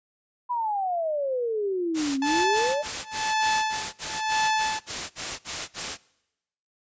sine exponential two-way sweep, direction down then up, 998 to 265.4 to 610 Hz, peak -24 dBFS, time 0.49-2.83 s, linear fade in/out 20 ms, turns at 2.19 s
white noise bursts, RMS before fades -30 dBFS, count 14, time 1.94-5.976 s, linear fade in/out 50 ms, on 240 ms, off 52 ms
sawtooth tone with tremolo, 870 Hz, A5, 20 cents flat, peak -17 dBFS, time 2.22-4.79 s, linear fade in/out 2 ms, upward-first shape sine, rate 1 Hz, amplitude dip 100%
effects noise-tail reverb RT60 0.9 s tail -23 dB re dry + resampled to 16000 Hz

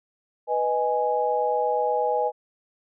sine chord, G# minor, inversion first, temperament equal, 493.9 / 622.3 / 830.6 Hz, B4 / D#5 / G#5, 0 / 0 / 0 cents, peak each -25 / -27 / -24 dBFS, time 0.47-2.32 s, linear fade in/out 50 ms, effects none

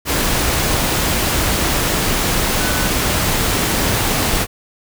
sine tone in noise, 1500 Hz, F#6, 23 cents sharp, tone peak -25 dBFS, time 2.58-2.9 s, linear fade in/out 50 ms, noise pink, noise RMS -17 dBFS, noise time 0.05-4.47 s, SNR -11 dB, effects none

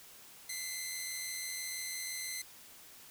10% pulse tone pair together, 2007 / 2093 Hz, B6 / C7, +27 / 0 cents, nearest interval minor second, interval 73 cents, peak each -33 / -31 dBFS, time 0.49-2.42 s, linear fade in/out 5 ms, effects white hiss -55 dBFS RMS until 3.1 s

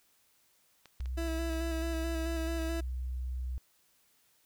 clicks, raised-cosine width 0.2 ms, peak -34 dBFS, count 5, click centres 0.857 / 1.006 / 1.058 / 1.533 / 2.621 s
sine tone, 63 Hz, B1, 35 cents sharp, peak -33 dBFS, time 1-3.58 s, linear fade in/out 0 ms
30% pulse tone with vibrato, 328.5 Hz, E4, 6 cents flat, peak -32 dBFS, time 1.17-2.81 s, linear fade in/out 10 ms, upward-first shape square, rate 4.6 Hz, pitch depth 18 cents each way
effects white hiss -69 dBFS RMS until 4.45 s

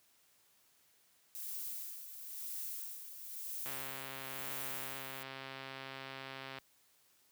violet noise with tremolo, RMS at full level -42 dBFS, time 1.35-5.23 s, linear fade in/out 0 ms, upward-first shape sine, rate 0.99 Hz, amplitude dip 60%
click train, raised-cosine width 0.3 ms, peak -29 dBFS, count 393, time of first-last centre 3.66-6.585 s, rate 134 Hz
effects white hiss -70 dBFS RMS until 7.31 s + high-pass 60 Hz 12 dB/octave

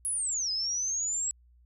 sine linear two-way sweep, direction down then up, 10750 to 4978 to 7760 Hz, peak -28 dBFS, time 0.05-1.31 s, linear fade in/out 0 ms, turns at 0.51 s, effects added 60 Hz sine -57 dBFS peak until 1.65 s

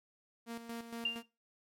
sawtooth tone with tremolo, 232.2 Hz, A#3, 7 cents flat, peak -36 dBFS, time 0.46-1.23 s, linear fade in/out 50 ms, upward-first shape square, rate 4.3 Hz, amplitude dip 60%
sine tone with exponential decay, 2794 Hz, F7, in tune, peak -27 dBFS, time 1.05-1.26 s, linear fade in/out 5 ms, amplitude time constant 44 ms
effects noise-tail reverb RT60 0.3 s tail -21 dB re dry + MP3 64 kbps

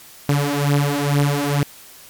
sawtooth beating tone pair, 142.4 / 144.6 Hz, C#3 / D3, +47 / -27 cents, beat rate 2.2 Hz, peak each -15 dBFS, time 0.29-1.63 s, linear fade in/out 2 ms, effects white hiss -43 dBFS RMS until 2.09 s + MP3 96 kbps

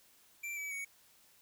square tone with pitch steps, 2349 / 2291 / 2235 Hz, D7 / D7 / C#7, 0 / -44 / +14 cents, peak -39 dBFS, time 0.43-0.85 s, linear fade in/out 10 ms, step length 140 ms, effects white hiss -65 dBFS RMS until 1.41 s

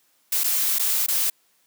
blue noise with dropouts, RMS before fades -22 dBFS, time 0.32-1.3 s, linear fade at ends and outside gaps 5 ms, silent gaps 0.436-0.441 / 0.786-0.794 / 1.064-1.083 s, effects white hiss -64 dBFS RMS until 1.66 s + high-pass 150 Hz 12 dB/octave

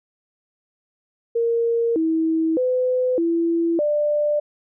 sine tone with pitch steps, 464.6 / 322.6 / 506 / 335.1 / 593 Hz, A#4 / E4 / B4 / E4 / D5, -6 / -37 / +42 / +29 / +17 cents, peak -17 dBFS, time 1.35-4.4 s, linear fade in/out 10 ms, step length 610 ms, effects none

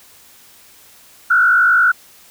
sine tone with frequency modulation, 1437 Hz, F6, 49 cents sharp, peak -9 dBFS, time 1.3-1.92 s, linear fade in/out 10 ms, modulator 51.1 Hz, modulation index 1.4, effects white hiss -46 dBFS RMS until 2.3 s

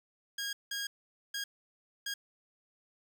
15% pulse tone bursts at uneven times, 1631 Hz, G#6, 32 cents flat, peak -28 dBFS, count 4, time 0.38-0.53 / 0.71-0.87 / 1.34-1.44 / 2.06-2.14 s, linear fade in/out 5 ms, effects none

